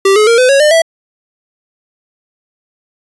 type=tone with pitch steps; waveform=square; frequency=390.5 / 425.8 / 464.4 / 506.4 / 552.3 / 602.2 / 656.7 Hz; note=G4 / G#4 / A#4 / B4 / C#5 / D5 / E5; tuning=-7 / +43 / -7 / +43 / -6 / +43 / -7 cents; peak=-6 dBFS; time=0.05-0.82 s; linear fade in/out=5 ms; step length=110 ms; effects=resampled to 24000 Hz